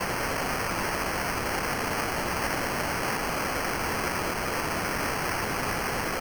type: noise with sample-and-hold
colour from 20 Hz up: violet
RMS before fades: -29 dBFS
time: 0-6.2 s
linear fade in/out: 10 ms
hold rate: 3675 Hz
effects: none